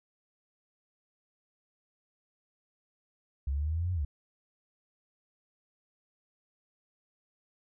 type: exponential two-way sweep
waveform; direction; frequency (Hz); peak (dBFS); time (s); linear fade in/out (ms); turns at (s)
sine; up then down; 66.3 to 92.5 to 66.3; -28; 3.47-4.05; 5; 3.93
effects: none